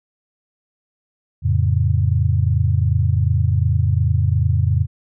sine chord, F augmented, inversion none, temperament equal, 87.31 / 110 / 138.59 Hz, F2 / A2 / C#3, 0 / 0 / 0 cents, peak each -17 / -18 / -20 dBFS, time 1.42-4.87 s, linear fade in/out 50 ms, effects none

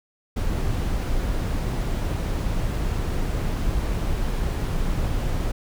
brown noise, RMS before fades -24 dBFS, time 0.36-5.52 s, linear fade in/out 10 ms, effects none

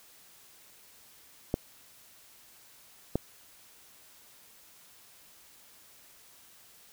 clicks, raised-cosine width 2 ms, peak -13 dBFS, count 2, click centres 1.541 / 3.156 s, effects white hiss -57 dBFS RMS until 6.92 s

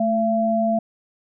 sine tone pair together, 220 / 676.6 Hz, A3 / E5, 0 / +45 cents, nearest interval octave + perfect fifth, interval 1945 cents, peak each -21 / -19 dBFS, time 0-0.79 s, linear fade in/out 5 ms, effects none

